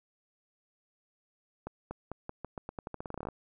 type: accelerating click train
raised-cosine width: 1 ms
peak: -24 dBFS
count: 20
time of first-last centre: 1.67-3.287 s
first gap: 240 ms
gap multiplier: 0.86
effects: none